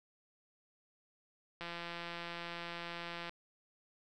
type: click train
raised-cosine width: 0.3 ms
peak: -27 dBFS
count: 289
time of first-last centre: 1.61-3.294 s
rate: 171 Hz
effects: none